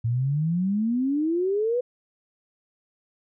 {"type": "exponential sweep", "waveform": "sine", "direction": "up", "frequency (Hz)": [112.3, 505], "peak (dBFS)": -21, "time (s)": [0.04, 1.81], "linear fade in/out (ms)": 10, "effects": []}